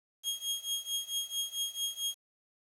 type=tone with tremolo; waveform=sawtooth; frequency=3265 Hz; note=G#7; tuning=30 cents flat; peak=-26 dBFS; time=0.23-2.15 s; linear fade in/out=50 ms; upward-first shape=triangle; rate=4.5 Hz; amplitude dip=95%; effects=resampled to 32000 Hz + 9-bit